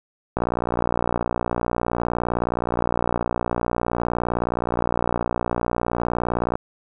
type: click train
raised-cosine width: 1 ms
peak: -8 dBFS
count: 369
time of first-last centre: 0.37-6.555 s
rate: 59.5 Hz
effects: none